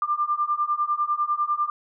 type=beating tone pair; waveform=sine; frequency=1188 / 1198 Hz; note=D6 / D6; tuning=+20 / +34 cents; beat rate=10 Hz; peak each=-25 / -24 dBFS; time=0.02-1.7 s; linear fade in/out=2 ms; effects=none

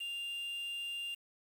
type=tone with quantisation; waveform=triangle; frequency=2794 Hz; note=F7; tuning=in tune; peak=-36 dBFS; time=0-1.15 s; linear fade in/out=10 ms; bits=9; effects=none

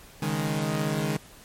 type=chord; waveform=sawtooth; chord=C# suspended second; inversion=none; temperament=equal; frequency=138.59 / 155.56 / 207.7 Hz; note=C#3 / D#3 / G#3; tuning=0 / 0 / 0 cents; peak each=-28 / -24 / -26 dBFS; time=0.22-1.17 s; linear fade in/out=5 ms; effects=pink hiss -50 dBFS RMS until 1.44 s + MP3 64 kbps

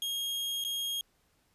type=tone with dropouts; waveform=40% pulse; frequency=3258 Hz; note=G#7; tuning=34 cents flat; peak=-31 dBFS; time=0.02-1.01 s; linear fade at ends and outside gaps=1 ms; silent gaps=0.64-0.648 s; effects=pink hiss -71 dBFS RMS until 1.54 s + resampled to 32000 Hz

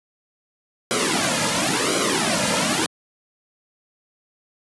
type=noise with flanger; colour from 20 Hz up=pink; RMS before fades=-20 dBFS; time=0.91-2.86 s; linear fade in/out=0 ms; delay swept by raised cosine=1.1 to 2.7 ms; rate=0.95 Hz; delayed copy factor=-0.85; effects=high-pass 200 Hz 12 dB/octave + resampled to 24000 Hz

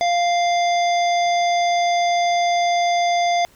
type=harmonic tone; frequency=697 Hz; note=F5; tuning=4 cents flat; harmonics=1 / 3 / 5 / 7 / 9; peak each=-16 / -26 / -30 / -33 / -35 dBFS; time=0.01-3.45 s; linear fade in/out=0 ms; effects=pink hiss -53 dBFS RMS until 3.55 s

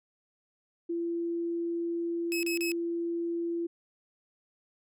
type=tone; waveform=sine; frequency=339.2 Hz; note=E4; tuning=50 cents sharp; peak=-29 dBFS; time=0.89-3.67 s; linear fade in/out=10 ms
type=tone bursts; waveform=sawtooth; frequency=2573 Hz; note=E7; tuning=43 cents flat; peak=-28 dBFS; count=3; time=2.32-2.718 s; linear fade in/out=0 ms; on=110 ms; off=34 ms
effects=none

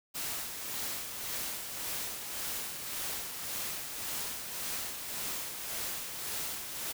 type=noise with tremolo; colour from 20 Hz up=white; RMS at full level=-36 dBFS; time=0.14-6.93 s; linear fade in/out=20 ms; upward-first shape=sine; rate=1.8 Hz; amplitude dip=45%; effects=none

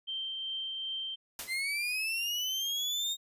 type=tone with tremolo; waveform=sine; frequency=3136 Hz; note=G7; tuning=in tune; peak=-33 dBFS; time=0.07-1.16 s; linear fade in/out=20 ms; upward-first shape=triangle; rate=2.6 Hz; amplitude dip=25%
type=noise with exponential decay; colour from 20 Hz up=white; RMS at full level=-36 dBFS; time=1.39-1.66 s; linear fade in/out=1 ms; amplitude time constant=58 ms
type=linear sweep; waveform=35% pulse; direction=up; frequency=2043 to 3715 Hz; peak=-29 dBFS; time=1.47-3.17 s; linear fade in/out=50 ms
effects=resampled to 32000 Hz

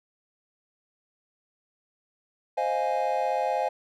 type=chord; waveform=triangle; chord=F minor seventh; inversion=second; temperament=equal; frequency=523.3 / 622.3 / 698.5 / 830.6 Hz; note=C5 / Eb5 / F5 / Ab5; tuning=0 / 0 / 0 / 0 cents; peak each=-28 / -29 / -28 / -26 dBFS; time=2.57-3.69 s; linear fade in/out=10 ms; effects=none

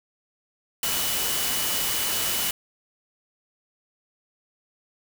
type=tone in noise; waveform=sine; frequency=2960 Hz; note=F#7; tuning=in tune; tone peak=-33 dBFS; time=0.83-2.51 s; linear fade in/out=2 ms; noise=white; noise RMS=-26 dBFS; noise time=0.83-2.51 s; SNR=-10 dB; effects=none

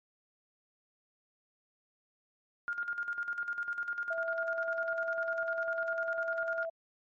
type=tone with tremolo; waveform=sine; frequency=1414 Hz; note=F6; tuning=21 cents sharp; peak=-31 dBFS; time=2.68-6.65 s; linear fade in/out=0 ms; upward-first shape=square; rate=10 Hz; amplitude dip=65%
type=tone; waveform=sine; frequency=659.3 Hz; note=E5; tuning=in tune; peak=-34 dBFS; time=4.1-6.7 s; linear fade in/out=10 ms
effects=MP3 32 kbps

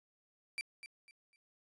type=tone with echo; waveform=35% pulse; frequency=2341 Hz; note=D7; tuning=6 cents flat; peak=-34 dBFS; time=0.58-0.61 s; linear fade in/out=0 ms; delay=250 ms; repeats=3; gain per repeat=-11 dB; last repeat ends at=1.36 s; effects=resampled to 22050 Hz

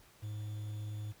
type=tone with quantisation; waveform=triangle; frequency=105.7 Hz; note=G#2; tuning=31 cents sharp; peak=-36 dBFS; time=0.22-1.13 s; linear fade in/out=20 ms; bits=10; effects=pink hiss -62 dBFS RMS until 1.2 s

